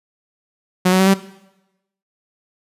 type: tone with pitch steps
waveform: sawtooth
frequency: 183 / 186.74 / 190.55 / 194.44 Hz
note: F#3 / F#3 / G3 / G3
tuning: -19 / +16 / -49 / -14 cents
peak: -7 dBFS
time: 0.85-1.142 s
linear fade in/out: 10 ms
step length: 73 ms
effects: noise-tail reverb RT60 0.9 s tail -17 dB re dry + resampled to 32000 Hz